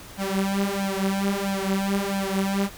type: tone with flanger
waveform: sawtooth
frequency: 196 Hz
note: G3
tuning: in tune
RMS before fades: -25 dBFS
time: 0.17-2.7 s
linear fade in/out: 50 ms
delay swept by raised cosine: 1.2 to 6.4 ms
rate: 1.5 Hz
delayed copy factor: +1
effects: pink hiss -43 dBFS RMS until 2.77 s